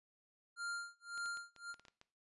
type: tone with tremolo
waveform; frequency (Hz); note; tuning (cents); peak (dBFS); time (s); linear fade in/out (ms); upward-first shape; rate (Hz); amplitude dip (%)
square; 1396.9; F6; 0; -40; 0.56-1.75; 50; sine; 1.8; 100
type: clicks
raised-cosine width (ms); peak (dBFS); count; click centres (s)
0.2; -40; 9; 1.177 / 1.259 / 1.372 / 1.563 / 1.742 / 1.796 / 1.852 / 1.883 / 2.014
effects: noise-tail reverb RT60 0.4 s tail -19 dB re dry + resampled to 24000 Hz